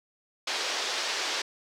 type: band-pass noise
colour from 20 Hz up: white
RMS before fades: -31 dBFS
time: 0.47-1.42 s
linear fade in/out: 5 ms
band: 350 to 5600 Hz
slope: 24 dB/octave
effects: none